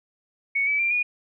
sine tone with pitch steps, 2222 / 2295 / 2371 / 2448 Hz, C#7 / D7 / D7 / D#7, +4 / -40 / +16 / -29 cents, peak -20 dBFS, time 0.55-1.03 s, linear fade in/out 10 ms, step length 120 ms, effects none

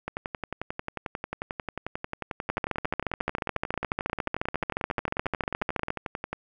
two click trains, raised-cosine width 0.5 ms, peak -11 / -16 dBFS, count 49 / 71, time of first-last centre 2.5-5.904 / 0.08-6.33 s, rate 14.1 / 11.2 Hz, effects none

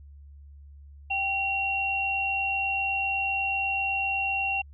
sine tone pair together, 781.2 / 2744 Hz, G5 / F7, -6 / -31 cents, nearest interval octave + minor seventh, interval 2175 cents, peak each -30 / -26 dBFS, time 1.1-4.62 s, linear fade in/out 10 ms, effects added 71 Hz sine -45 dBFS peak until 4.73 s

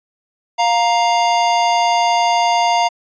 square tone pair together, 702 / 933.3 Hz, F5 / A#5, +9 / +2 cents, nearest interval perfect fourth, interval 493 cents, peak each -16 dBFS, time 0.58-2.89 s, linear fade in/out 20 ms, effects resampled to 16000 Hz

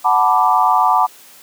sine chord, B minor seventh, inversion second, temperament equal, 740 / 880 / 987.8 / 1174.7 Hz, F#5 / A5 / B5 / D6, 0 / 0 / 0 / 0 cents, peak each -16 dBFS, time 0.04-1.07 s, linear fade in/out 20 ms, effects white hiss -43 dBFS RMS until 1.42 s + high-pass 200 Hz 12 dB/octave

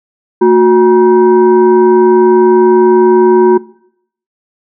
sine tone with frequency modulation, 365 Hz, F#4, 24 cents flat, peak -3 dBFS, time 0.41-3.58 s, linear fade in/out 10 ms, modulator 590 Hz, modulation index 0.71, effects noise-tail reverb RT60 0.7 s tail -21 dB re dry

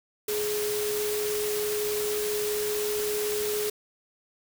sine tone in noise, 420 Hz, G#4, 19 cents sharp, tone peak -27 dBFS, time 0.28-3.7 s, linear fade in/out 5 ms, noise white, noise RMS -33 dBFS, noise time 0.28-3.7 s, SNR +3 dB, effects none

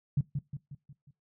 sine tone with echo, 141.7 Hz, C#3, 38 cents sharp, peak -22 dBFS, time 0.17-0.21 s, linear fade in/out 5 ms, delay 180 ms, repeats 5, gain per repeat -6 dB, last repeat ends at 1.11 s, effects noise-tail reverb RT60 0.2 s tail -20 dB re dry

